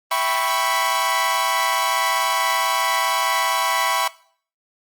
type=chord; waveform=sawtooth; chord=C# half-diminished seventh; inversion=first; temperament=equal; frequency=659.3 / 784 / 987.8 / 1108.7 Hz; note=E5 / G5 / B5 / C#6; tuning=0 / 0 / 0 / 0 cents; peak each=-23 / -23 / -18 / -19 dBFS; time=0.11-4.08 s; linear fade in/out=5 ms; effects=noise-tail reverb RT60 0.5 s tail -19 dB re dry + Opus 32 kbps